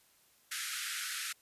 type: band-pass noise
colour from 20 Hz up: pink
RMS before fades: -39 dBFS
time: 0.51-1.33 s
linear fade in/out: 10 ms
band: 1300 to 13000 Hz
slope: 96 dB/octave
effects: white hiss -67 dBFS RMS until 1.41 s + resampled to 32000 Hz

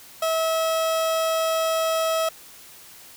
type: tone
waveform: 30% pulse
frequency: 647 Hz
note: E5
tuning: 32 cents flat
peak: -18 dBFS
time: 0.22-2.29 s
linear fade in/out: 5 ms
effects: white hiss -46 dBFS RMS until 3.16 s

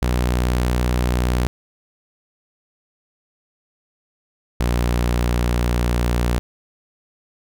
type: tone pair in turn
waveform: sawtooth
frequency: 61.2 / 59.84 Hz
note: B1 / A#1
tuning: -15 / +46 cents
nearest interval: unison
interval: 39 cents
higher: first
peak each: -13 dBFS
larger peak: neither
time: 0.02-1.47 / 4.6-6.39 s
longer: second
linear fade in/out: 0 ms
effects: none

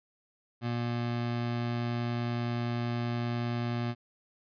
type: tone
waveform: 25% pulse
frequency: 119.3 Hz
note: A#2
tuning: 41 cents sharp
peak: -26 dBFS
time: 0.61-3.95 s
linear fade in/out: 50 ms
effects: resampled to 11025 Hz

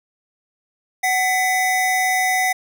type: tone pair together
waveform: square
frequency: 747 / 2001 Hz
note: F#5 / B6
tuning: +16 / +22 cents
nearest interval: octave + perfect fourth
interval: 1706 cents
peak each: -20 dBFS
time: 1.03-2.53 s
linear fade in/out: 10 ms
effects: none

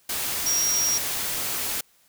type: tone in noise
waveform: sine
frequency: 5660 Hz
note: F8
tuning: 22 cents sharp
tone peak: -21 dBFS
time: 0.46-0.98 s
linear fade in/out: 5 ms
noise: white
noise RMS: -28 dBFS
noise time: 0.09-1.81 s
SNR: +4 dB
effects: white hiss -61 dBFS RMS until 2.08 s

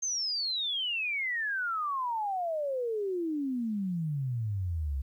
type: exponential sweep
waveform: sine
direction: down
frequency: 6430 to 65 Hz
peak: -29 dBFS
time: 0.02-5.02 s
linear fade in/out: 10 ms
effects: 11-bit

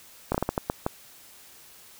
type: slowing click train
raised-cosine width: 1 ms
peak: -10 dBFS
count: 8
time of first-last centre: 0.32-0.864 s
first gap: 25 ms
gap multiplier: 1.37
effects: white hiss -51 dBFS RMS until 1.99 s

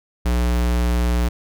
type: tone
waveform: square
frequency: 59.9 Hz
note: A#1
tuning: 48 cents sharp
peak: -17 dBFS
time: 0.25-1.29 s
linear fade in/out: 10 ms
effects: none

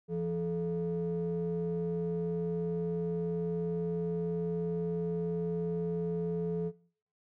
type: ring-modulated tone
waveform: triangle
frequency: 130.5 Hz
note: C3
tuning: 4 cents flat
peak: -26 dBFS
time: 0.08-6.72 s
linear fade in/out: 50 ms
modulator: 301 Hz
effects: noise-tail reverb RT60 0.5 s tail -19 dB re dry

